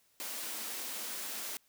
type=high-pass noise; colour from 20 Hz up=white; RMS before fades=-40 dBFS; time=0.2-1.57 s; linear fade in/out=0 ms; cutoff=190 Hz; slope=96 dB/octave; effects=white hiss -70 dBFS RMS until 1.68 s